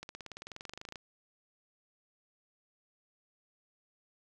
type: accelerating click train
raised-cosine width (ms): 0.2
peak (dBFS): -26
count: 21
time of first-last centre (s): 0.03-0.958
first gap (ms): 61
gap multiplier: 0.97
effects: none